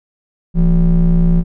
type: ring-modulated tone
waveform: triangle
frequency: 100 Hz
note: G2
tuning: 35 cents sharp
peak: -3 dBFS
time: 0.54-1.44 s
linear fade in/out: 50 ms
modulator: 70.1 Hz
effects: none